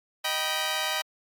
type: chord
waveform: 10% pulse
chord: Eb augmented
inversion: none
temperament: just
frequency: 622.3 / 777.8 / 972.3 Hz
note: Eb5 / G5 / B5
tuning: 0 / -14 / -27 cents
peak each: -23 dBFS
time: 0.24-1.02 s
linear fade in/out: 10 ms
effects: AAC 64 kbps

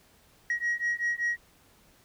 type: beating tone pair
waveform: sine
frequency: 1896 / 1901.2 Hz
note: A#6 / A#6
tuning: +29 / +34 cents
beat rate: 5.2 Hz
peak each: -28 dBFS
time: 0.5-1.37 s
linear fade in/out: 2 ms
effects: tanh soft clip ceiling -23 dBFS + pink hiss -61 dBFS RMS until 2.04 s

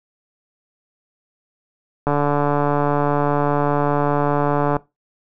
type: click train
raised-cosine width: 1 ms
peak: -5 dBFS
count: 392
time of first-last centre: 2.07-4.767 s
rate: 145 Hz
effects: noise-tail reverb RT60 0.2 s tail -19 dB re dry

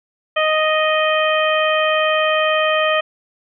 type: harmonic tone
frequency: 622.3 Hz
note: D#5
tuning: in tune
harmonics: 1 / 2 / 3 / 4 / 5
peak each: -17 / -20 / -22 / -23 / -24 dBFS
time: 0.36-3.01 s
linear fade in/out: 10 ms
effects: none

